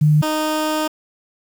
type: tone pair in turn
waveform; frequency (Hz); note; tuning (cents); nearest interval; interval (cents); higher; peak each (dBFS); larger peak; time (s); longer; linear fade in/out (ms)
sine / 15% pulse; 151.2 / 309.1; D#3 / D#4; -49 / -11; octave; 1238; second; -10 / -12; first; 0.01-0.22 / 0.22-0.88; second; 10
effects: 7-bit